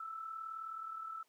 sine tone with amplitude modulation, 1318.5 Hz, E6, in tune, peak -39 dBFS, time 0-1.23 s, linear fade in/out 5 ms, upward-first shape sine, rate 39.2 Hz, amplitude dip 55%, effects pink hiss -74 dBFS RMS until 1.28 s + high-pass 400 Hz 12 dB/octave

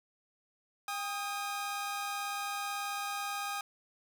sawtooth tone pair together, 803.6 / 1244.5 Hz, G5 / D#6, +43 / 0 cents, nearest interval minor sixth, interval 757 cents, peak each -34 / -34 dBFS, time 0.88-3.61 s, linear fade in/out 2 ms, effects none

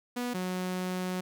sawtooth tone pair in turn, 244.7 / 183.28 Hz, B3 / F#3, -16 / -16 cents, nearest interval perfect fourth, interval 500 cents, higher first, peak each -27 dBFS, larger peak neither, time 0.16-0.34 / 0.34-1.21 s, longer second, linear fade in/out 10 ms, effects none

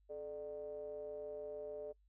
triangle ring-modulated tone, 81.8 Hz, E2, 13 cents flat, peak -38 dBFS, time 0.09-1.93 s, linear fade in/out 20 ms, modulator 514 Hz, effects noise-tail reverb RT60 0.1 s tail -25 dB re dry + added 50 Hz sine -68 dBFS peak until 2.08 s

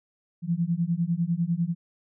sine beating tone pair, 165.2 / 175.2 Hz, E3 / F3, +4 / +6 cents, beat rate 10 Hz, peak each -26 dBFS, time 0.42-1.75 s, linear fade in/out 50 ms, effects none

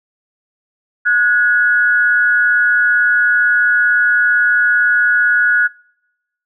sine tone pair together, 1457.2 / 1675 Hz, F#6 / G#6, -27 / +14 cents, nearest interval major second, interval 241 cents, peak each -11 / -16 dBFS, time 1.05-5.68 s, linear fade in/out 20 ms, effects noise-tail reverb RT60 0.9 s tail -26 dB re dry

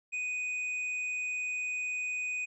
sine tone with tanh clipping, 2489 Hz, D#7, in tune, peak -33 dBFS, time 0.12-2.46 s, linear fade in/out 20 ms, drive 6 dB, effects resampled to 22050 Hz

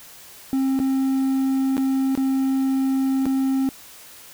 triangle tone with dropouts, 266.8 Hz, C4, 34 cents sharp, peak -16 dBFS, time 0.53-3.69 s, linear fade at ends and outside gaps 0 ms, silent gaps 0.791-0.8 / 1.768-1.779 / 2.152-2.175 / 3.256-3.264 s, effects white hiss -44 dBFS RMS until 4.33 s

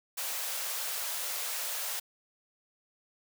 white high-pass noise, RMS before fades -35 dBFS, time 0.17-2 s, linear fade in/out 10 ms, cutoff 470 Hz, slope 48 dB/octave, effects none

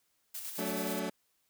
blue noise with tremolo, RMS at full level -40 dBFS, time 0.34-1 s, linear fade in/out 10 ms, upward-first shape square, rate 9.4 Hz, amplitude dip 35%
20% pulse chord, D major, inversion first, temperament equal with one note detuned, 185 / 220 / 286.1 Hz, F#3 / A3 / D4, 0 / 0 / -45 cents, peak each -33 dBFS, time 0.58-1.1 s, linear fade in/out 10 ms
effects white hiss -75 dBFS RMS until 1.49 s

